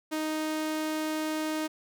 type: tone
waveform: sawtooth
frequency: 311.1 Hz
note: D#4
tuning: in tune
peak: -25 dBFS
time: 0.11-1.68 s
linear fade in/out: 20 ms
effects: none